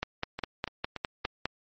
two click trains, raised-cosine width 0.3 ms, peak -19 / -13 dBFS, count 4 / 8, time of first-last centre 0.39-1.25 / 0.03-1.456 s, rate 3.49 / 4.91 Hz, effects MP3 32 kbps

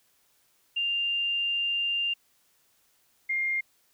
sine tone pair in turn, 2794 / 2118 Hz, F7 / C7, 0 / +21 cents, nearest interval perfect fourth, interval 479 cents, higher first, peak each -25 dBFS, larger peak neither, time 0.76-2.14 / 3.29-3.61 s, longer first, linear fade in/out 10 ms, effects white hiss -67 dBFS RMS until 3.93 s

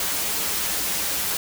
white noise with comb filter, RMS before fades -25 dBFS, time 0-1.37 s, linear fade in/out 2 ms, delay 8.1 ms, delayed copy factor -0.6, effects none

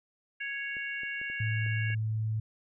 harmonic tone, 554.4 Hz, C#5, in tune, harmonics 3 / 4 / 5, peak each -36 / -38 / -40 dBFS, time 0.4-1.95 s, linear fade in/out 10 ms
clicks, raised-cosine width 2 ms, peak -37 dBFS, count 6, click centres 0.768 / 1.034 / 1.215 / 1.3 / 1.664 / 1.903 s
sine tone, 109.5 Hz, A2, 8 cents flat, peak -28 dBFS, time 1.4-2.4 s, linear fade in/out 5 ms
effects none

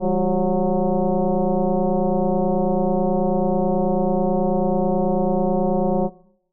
sine tone with frequency modulation, 171.4 Hz, F3, 32 cents flat, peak -16 dBFS, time 0-6.1 s, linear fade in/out 50 ms, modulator 186 Hz, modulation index 3, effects noise-tail reverb RT60 0.7 s tail -20 dB re dry

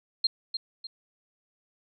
sine tone with echo, 4194 Hz, C8, 3 cents sharp, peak -20 dBFS, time 0.24-0.27 s, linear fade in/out 5 ms, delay 300 ms, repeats 2, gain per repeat -8 dB, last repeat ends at 0.87 s, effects none

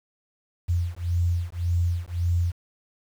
sine beating tone pair, 85.8 / 87.6 Hz, F2 / F2, -30 / +6 cents, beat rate 1.8 Hz, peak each -25 dBFS, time 0.68-2.52 s, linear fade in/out 20 ms, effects 8-bit

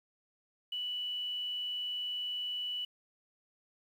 sine tone with quantisation, 2960 Hz, F#7, in tune, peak -34 dBFS, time 0.72-2.85 s, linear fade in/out 5 ms, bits 10, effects none

